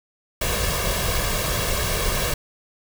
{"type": "noise with comb filter", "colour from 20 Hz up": "pink", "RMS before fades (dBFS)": -23, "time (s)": [0.41, 2.34], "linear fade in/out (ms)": 5, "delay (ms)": 1.8, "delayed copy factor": 0.65, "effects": []}